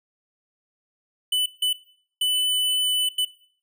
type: tone bursts at uneven times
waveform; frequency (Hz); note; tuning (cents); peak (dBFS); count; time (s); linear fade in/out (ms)
square; 2999; F#7; +23; -20; 4; 1.32-1.46 / 1.62-1.73 / 2.21-3.09 / 3.18-3.25; 5
effects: noise-tail reverb RT60 0.5 s tail -17 dB re dry

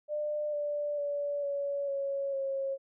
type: tone with pitch steps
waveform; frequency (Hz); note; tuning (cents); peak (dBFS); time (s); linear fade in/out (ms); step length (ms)
sine; 598 / 586.7 / 575.6 / 564.8 / 554.1 / 543.6; D5 / D5 / D5 / C#5 / C#5 / C#5; +31 / -2 / -35 / +32 / -1 / -34; -30; 0.08-2.78; 50; 450
effects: none

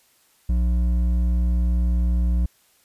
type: tone with hard clipping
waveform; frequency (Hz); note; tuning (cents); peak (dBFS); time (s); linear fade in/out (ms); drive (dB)
sine; 59.9; A#1; +48; -19; 0.49-2.46; 5; 7
effects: white hiss -60 dBFS RMS until 2.84 s + resampled to 32000 Hz

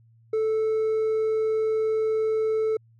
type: tone with hard clipping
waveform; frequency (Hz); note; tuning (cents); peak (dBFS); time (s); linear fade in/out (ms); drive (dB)
sine; 438.5; A4; -6; -22; 0.33-2.77; 5; 2
effects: added 114 Hz sine -54 dBFS peak until 2.99 s

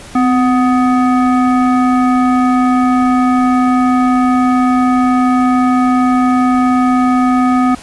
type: tone with frequency modulation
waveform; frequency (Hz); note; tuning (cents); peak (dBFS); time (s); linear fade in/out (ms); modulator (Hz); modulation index
sine; 255.5; C4; -41; -8; 0.15-7.75; 5; 995; 0.79
effects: pink hiss -34 dBFS RMS until 7.82 s + resampled to 24000 Hz

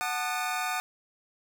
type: chord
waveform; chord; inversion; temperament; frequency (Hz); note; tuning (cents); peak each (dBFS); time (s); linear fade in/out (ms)
25% pulse; D# diminished; first; equal with one note detuned; 740 / 880 / 1220.3; F#5 / A5 / D#6; 0 / 0 / -34; -28 / -33 / -29; 0.01-0.8; 0
effects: 10-bit

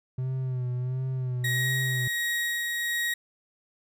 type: tone with vibrato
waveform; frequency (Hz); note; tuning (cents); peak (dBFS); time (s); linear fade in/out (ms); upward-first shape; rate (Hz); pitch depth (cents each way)
triangle; 127.5; C3; -44; -25; 0.18-2.08; 5; sine; 1.4; 48
type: tone with tremolo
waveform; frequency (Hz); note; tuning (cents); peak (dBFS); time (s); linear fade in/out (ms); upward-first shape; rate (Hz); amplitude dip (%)
35% pulse; 1892; A#6; +25; -24; 1.44-3.14; 5; sine; 1.4; 25
effects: none

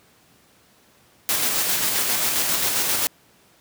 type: noise with tremolo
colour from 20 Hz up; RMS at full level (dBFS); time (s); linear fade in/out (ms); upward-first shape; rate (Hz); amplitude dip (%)
white; -21; 1.29-3.07; 0; square; 7.5; 25
effects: pink hiss -56 dBFS RMS until 3.6 s + high-pass 100 Hz 12 dB/octave

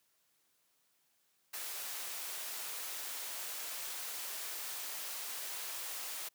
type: high-pass noise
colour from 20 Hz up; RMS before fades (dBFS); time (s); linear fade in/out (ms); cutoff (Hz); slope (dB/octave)
white; -42; 1.53-6.29; 10; 500; 12
effects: white hiss -75 dBFS RMS until 6.34 s + high-pass 100 Hz 12 dB/octave

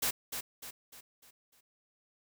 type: noise with echo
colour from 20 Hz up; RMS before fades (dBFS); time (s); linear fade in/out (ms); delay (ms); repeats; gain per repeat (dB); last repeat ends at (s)
white; -31; 0.02-0.11; 10; 300; 5; -7; 1.61
effects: none

